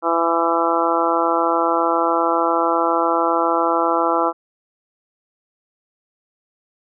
harmonic tone, 167.3 Hz, E3, 26 cents sharp, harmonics 2 / 3 / 4 / 5 / 6 / 7 / 8, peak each -23 / -23 / -23 / -23 / -23 / -23 / -23 dBFS, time 0.02-4.33 s, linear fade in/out 50 ms, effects none

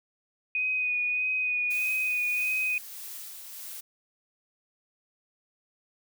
sine tone with vibrato, 2489 Hz, D#7, in tune, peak -25 dBFS, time 0.55-2.78 s, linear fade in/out 2 ms, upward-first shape sine, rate 1.6 Hz, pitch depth 21 cents each way
blue noise with tremolo, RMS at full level -40 dBFS, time 1.7-3.81 s, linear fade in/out 10 ms, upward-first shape sine, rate 1.6 Hz, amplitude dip 35%
effects none

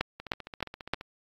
two click trains, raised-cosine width 0.3 ms, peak -24 / -10 dBFS, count 13 / 4, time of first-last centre 0.2-1.011 / 0.01-0.936 s, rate 14.8 / 3.24 Hz, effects AAC 32 kbps

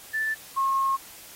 sine tone pair in turn, 1760 / 1079.9 Hz, A6 / C#6, 0 / -46 cents, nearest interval minor sixth, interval 846 cents, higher first, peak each -24 / -21 dBFS, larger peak second, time 0.13-0.35 / 0.56-0.97 s, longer second, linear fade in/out 20 ms, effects white hiss -46 dBFS RMS until 1.35 s + AAC 48 kbps

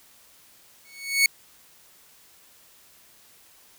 sawtooth tone with exponential growth, 2217 Hz, C#7, in tune, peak -10 dBFS, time 0.85-1.26 s, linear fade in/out 2 ms, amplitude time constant 87 ms, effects white hiss -55 dBFS RMS until 3.78 s

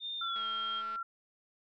sine tone with pitch glide, 3626 to 3212 Hz, A#7 to G7, -49 to +41 cents, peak -36 dBFS, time 0-0.83 s, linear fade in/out 50 ms, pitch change -210 cents, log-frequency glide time 0.18-0.46 s
sine tone, 1364 Hz, F6, 41 cents flat, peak -35 dBFS, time 0.21-1.03 s, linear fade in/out 5 ms
click train, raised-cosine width 0.3 ms, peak -36 dBFS, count 131, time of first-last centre 0.36-0.959 s, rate 217 Hz
effects none

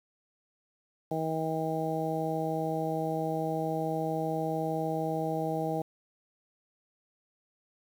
harmonic tone, 159.6 Hz, D#3, 44 cents sharp, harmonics 1 / 2 / 3 / 4 / 5, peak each -35 / -35 / -35 / -35 / -35 dBFS, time 1.11-5.82 s, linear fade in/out 5 ms, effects 9-bit

